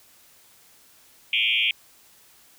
sine tone with frequency modulation, 2794 Hz, F7, in tune, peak -19 dBFS, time 1.33-1.71 s, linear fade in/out 2 ms, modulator 115 Hz, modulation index 4.7, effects white hiss -55 dBFS RMS until 2.58 s

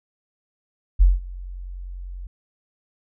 sine tone with ADSR envelope, 45.16 Hz, F#1, 41 cents flat, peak -8 dBFS, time 0.99-2.27 s, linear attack 25 ms, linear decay 180 ms, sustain -23 dB, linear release 4 ms, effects none

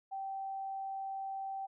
sine tone, 777 Hz, G5, 16 cents flat, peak -37 dBFS, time 0.11-1.67 s, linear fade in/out 20 ms, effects none

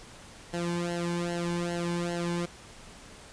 sawtooth tone with flanger, 172.7 Hz, F3, 19 cents flat, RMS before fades -31 dBFS, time 0.53-2.46 s, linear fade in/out 10 ms, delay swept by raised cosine 0.83 to 1.58 ms, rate 2.5 Hz, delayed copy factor -1, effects pink hiss -49 dBFS RMS until 3.32 s + resampled to 22050 Hz

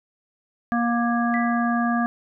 harmonic tone, 236.3 Hz, A#3, 24 cents sharp, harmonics 1 / 3 / 5 / 7, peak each -21 / -26 / -28 / -29 dBFS, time 0.72-2.06 s, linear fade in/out 0 ms
sine tone with exponential decay, 1975.5 Hz, B6, in tune, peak -26 dBFS, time 1.34-1.85 s, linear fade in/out 0 ms, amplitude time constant 110 ms
effects none

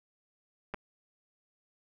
clicks, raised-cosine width 0.5 ms, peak -22 dBFS, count 2, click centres 0.739 / 0.744 s, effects none

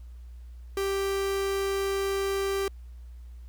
45% pulse tone, 392 Hz, G4, in tune, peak -26 dBFS, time 0.77-2.68 s, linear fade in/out 2 ms, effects added 60 Hz sine -41 dBFS peak until 3.48 s + pink hiss -67 dBFS RMS until 3.48 s

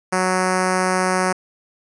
5% pulse tone with notch filter, 185 Hz, F#3, in tune, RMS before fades -19 dBFS, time 0.12-1.33 s, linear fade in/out 10 ms, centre 3300 Hz, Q 0.67, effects resampled to 24000 Hz + 7-bit

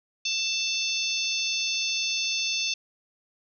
harmonic tone, 886 Hz, A5, 12 cents sharp, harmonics 3 / 4 / 5 / 6 / 7, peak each -30 / -31 / -32 / -33 / -33 dBFS, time 0.25-2.74 s, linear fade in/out 5 ms, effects none

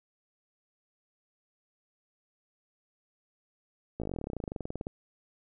slowing click train, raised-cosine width 2 ms, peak -22 dBFS, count 27, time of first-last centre 4-4.869 s, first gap 17 ms, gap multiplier 1.05, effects none

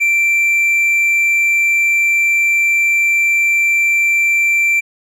triangle tone, 2349 Hz, D7, in tune, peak -9 dBFS, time 0-4.81 s, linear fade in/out 20 ms, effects none

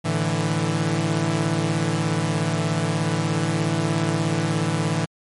sawtooth chord, A suspended fourth, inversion none, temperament equal with one note detuned, 110 / 148.02 / 164.81 Hz, A2 / D3 / E3, 0 / +14 / 0 cents, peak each -23 / -21 / -19 dBFS, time 0.04-5.06 s, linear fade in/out 20 ms, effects MP3 48 kbps

